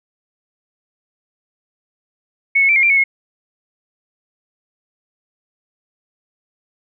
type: tone with pitch steps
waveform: sine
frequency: 2208 / 2190 / 2338 / 2145 / 2362 / 2205 / 2167 Hz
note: C#7 / C#7 / D7 / C7 / D7 / C#7 / C#7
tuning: -7 / -22 / -8 / +42 / +9 / -10 / -40 cents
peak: -10 dBFS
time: 2.55-3.04 s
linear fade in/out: 10 ms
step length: 70 ms
effects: none